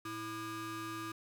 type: ring-modulated tone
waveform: 35% pulse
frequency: 440 Hz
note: A4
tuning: in tune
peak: -35 dBFS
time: 0.05-1.12 s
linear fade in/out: 5 ms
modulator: 767 Hz
effects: none